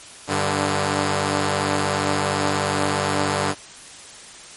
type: tone pair together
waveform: 5% pulse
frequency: 97.1 / 147.01 Hz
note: G2 / D3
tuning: -16 / +2 cents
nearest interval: perfect fifth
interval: 718 cents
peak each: -11 dBFS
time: 0.27-3.55 s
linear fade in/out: 50 ms
effects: white hiss -41 dBFS RMS until 4.56 s + MP3 48 kbps